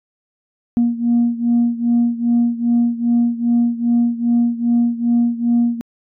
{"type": "beating tone pair", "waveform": "sine", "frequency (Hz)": [236, 238.5], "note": ["A#3", "A#3"], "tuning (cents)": [22, 40], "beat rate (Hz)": 2.5, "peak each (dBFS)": [-14, -17], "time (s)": [0.77, 5.81], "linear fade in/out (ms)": 0, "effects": ["tanh soft clip ceiling -8 dBFS"]}